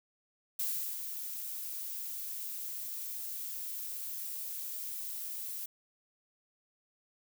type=noise with ADSR envelope; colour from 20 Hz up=violet; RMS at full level=-33 dBFS; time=0.59-5.66 s; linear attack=6 ms; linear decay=370 ms; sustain=-7 dB; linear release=5 ms; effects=none